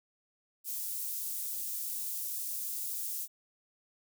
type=high-pass noise; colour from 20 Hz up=white; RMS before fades=-37 dBFS; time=0.64-3.28 s; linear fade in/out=50 ms; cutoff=8600 Hz; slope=12 dB/octave; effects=none